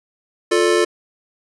square chord, D minor, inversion first, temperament just, 352.4 / 440.5 / 587.3 Hz, F4 / A4 / D5, +16 / +2 / 0 cents, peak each -17 / -18 / -23 dBFS, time 0.51-0.85 s, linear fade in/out 10 ms, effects resampled to 24000 Hz

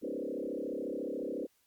sine tone with frequency modulation, 392.3 Hz, G4, 1 cent sharp, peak -34 dBFS, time 0.02-1.47 s, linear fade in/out 20 ms, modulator 34.1 Hz, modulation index 4.2, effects white hiss -72 dBFS RMS until 1.66 s + Opus 48 kbps

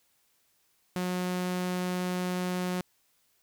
sawtooth tone, 181.1 Hz, F#3, 37 cents flat, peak -25 dBFS, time 0.96-2.81 s, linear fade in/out 0 ms, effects white hiss -70 dBFS RMS until 3.42 s

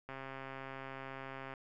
click train, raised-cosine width 0.5 ms, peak -30 dBFS, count 195, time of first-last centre 0.09-1.538 s, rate 134 Hz, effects none

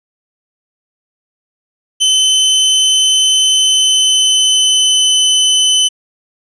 sawtooth tone with pitch glide, 3050 to 3029 Hz, G7 to F#7, -48 to +40 cents, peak -5 dBFS, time 2-5.89 s, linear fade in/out 20 ms, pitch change -12 cents, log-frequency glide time 3.48-5.16 s, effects resampled to 22050 Hz

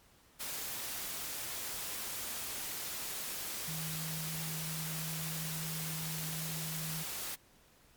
sine tone in noise, 159 Hz, D#3, 38 cents sharp, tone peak -40 dBFS, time 3.67-7.04 s, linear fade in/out 20 ms, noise white, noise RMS -40 dBFS, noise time 0.39-7.36 s, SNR -3 dB, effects pink hiss -64 dBFS RMS until 7.96 s + MP3 96 kbps

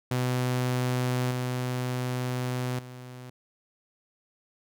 sawtooth tone with level steps, 125.8 Hz, B2, 32 cents sharp, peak -21 / -24 / -37 dBFS, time 0.11-3.3 s, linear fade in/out 5 ms, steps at 1.31 / 2.79 s, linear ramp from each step 2 ms, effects none

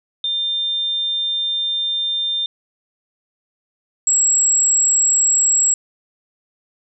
sine tone pair in turn, 3600 / 7668 Hz, A7 / A#8, +39 / +48 cents, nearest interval octave + minor second, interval 1309 cents, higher second, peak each -18 / -12 dBFS, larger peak second, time 0.24-2.46 / 4.07-5.74 s, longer first, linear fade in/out 2 ms, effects none

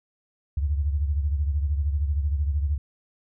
sine beating tone pair, 71.5 / 84.5 Hz, D2 / E2, -46 / +43 cents, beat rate 13 Hz, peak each -22 / -30 dBFS, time 0.57-2.78 s, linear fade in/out 5 ms, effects none

